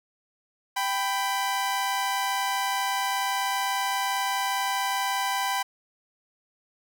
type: tone pair together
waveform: sawtooth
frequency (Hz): 783.8 / 996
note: G5 / B5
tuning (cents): 0 / +14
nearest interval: major third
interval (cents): 414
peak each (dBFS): -24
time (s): 0.76-5.63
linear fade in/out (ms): 10
effects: none